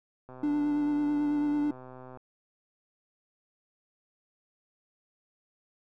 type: click train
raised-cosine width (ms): 1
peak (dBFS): -33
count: 242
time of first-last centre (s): 0.29-2.173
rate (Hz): 128
type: tone with vibrato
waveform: triangle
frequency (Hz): 293.7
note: D4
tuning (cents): 0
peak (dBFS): -23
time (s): 0.43-1.71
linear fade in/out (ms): 5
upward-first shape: sine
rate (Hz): 9.1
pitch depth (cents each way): 18
effects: none